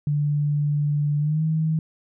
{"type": "tone with pitch glide", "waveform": "sine", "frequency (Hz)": [146.83, 158.28], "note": ["D3", "D#3"], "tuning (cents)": [0, 30], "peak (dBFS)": -19, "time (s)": [0.07, 1.79], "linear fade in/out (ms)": 2, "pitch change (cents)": 130, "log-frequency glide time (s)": [1.19, 1.43], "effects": []}